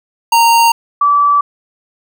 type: tone pair in turn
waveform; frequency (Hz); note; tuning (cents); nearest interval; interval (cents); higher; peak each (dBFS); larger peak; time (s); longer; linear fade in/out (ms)
square / sine; 926 / 1155.6; A#5 / D6; -12 / -28; major third; 384; second; -7; neither; 0.32-0.72 / 1.01-1.41; neither; 5
effects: none